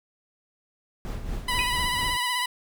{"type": "noise with tremolo", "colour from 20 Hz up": "brown", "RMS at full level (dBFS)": -30, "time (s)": [1.05, 2.17], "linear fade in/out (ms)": 0, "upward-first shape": "sine", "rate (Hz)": 4.3, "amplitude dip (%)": 55}
{"type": "tone with vibrato", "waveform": "15% pulse", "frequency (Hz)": 987.8, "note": "B5", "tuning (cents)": 0, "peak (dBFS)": -18, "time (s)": [1.48, 2.46], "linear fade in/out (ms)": 5, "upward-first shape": "triangle", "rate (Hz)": 16, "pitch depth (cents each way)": 45}
{"type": "tone with exponential decay", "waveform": "sine", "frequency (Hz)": 2500, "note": "D#7", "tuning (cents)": 8, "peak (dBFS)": -21, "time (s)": [1.59, 1.77], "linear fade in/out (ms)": 0, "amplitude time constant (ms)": 39}
{"effects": []}